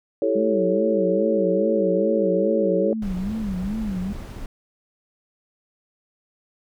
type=chord; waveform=sine; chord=A dominant seventh; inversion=second; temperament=equal; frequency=329.6 / 392 / 440 / 554.4 Hz; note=E4 / G4 / A4 / C#5; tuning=0 / 0 / 0 / 0 cents; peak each=-25 / -26 / -23 / -22 dBFS; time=0.22-2.93 s; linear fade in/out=2 ms
type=tone with vibrato; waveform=sine; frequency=200.7 Hz; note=G3; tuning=41 cents sharp; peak=-24 dBFS; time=0.35-4.13 s; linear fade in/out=10 ms; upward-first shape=sine; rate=2.4 Hz; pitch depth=180 cents each way
type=noise; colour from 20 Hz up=brown; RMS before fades=-33 dBFS; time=3.02-4.46 s; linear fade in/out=2 ms
effects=none

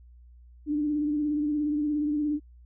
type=tone with vibrato; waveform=sine; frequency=297.2 Hz; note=D4; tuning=21 cents sharp; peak=-24 dBFS; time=0.66-2.4 s; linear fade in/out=50 ms; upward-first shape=sine; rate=17 Hz; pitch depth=38 cents each way; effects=added 60 Hz sine -49 dBFS peak until 2.65 s

